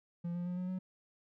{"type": "tone with pitch steps", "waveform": "triangle", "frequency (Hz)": [172.1, 175.31, 178.58, 181.91, 185.31], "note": ["F3", "F3", "F3", "F#3", "F#3"], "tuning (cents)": [-25, 7, 39, -29, 3], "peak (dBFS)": -33, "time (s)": [0.24, 0.79], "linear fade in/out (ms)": 10, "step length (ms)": 110, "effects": []}